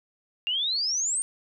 sine exponential sweep, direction up, 2759 to 8870 Hz, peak -24 dBFS, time 0.47-1.22 s, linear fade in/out 0 ms, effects none

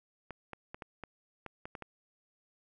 clicks, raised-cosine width 0.5 ms, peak -27 dBFS, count 9, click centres 0.307 / 0.533 / 0.745 / 0.822 / 1.037 / 1.463 / 1.655 / 1.752 / 1.823 s, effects none

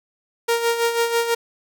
sawtooth tone with tremolo, 466.2 Hz, A#4, in tune, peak -12 dBFS, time 0.48-1.35 s, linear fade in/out 10 ms, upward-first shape sine, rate 6.1 Hz, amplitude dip 60%, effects none

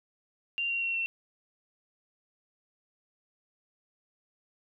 sine tone with pitch steps, 2778 / 2754 / 2730 / 2707 Hz, F7 / F7 / F7 / E7, -10 / -25 / -40 / +45 cents, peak -28 dBFS, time 0.58-1.06 s, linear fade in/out 0 ms, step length 120 ms, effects none

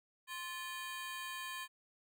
25% pulse ring-modulated tone, 1396.9 Hz, F6, in tune, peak -35 dBFS, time 0.27-1.68 s, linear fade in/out 50 ms, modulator 347 Hz, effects none

